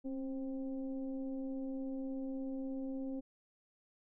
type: tone with frequency modulation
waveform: sine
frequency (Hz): 268.3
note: C4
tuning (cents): +44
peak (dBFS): -37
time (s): 0.04-3.21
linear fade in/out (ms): 20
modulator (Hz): 260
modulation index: 0.68
effects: none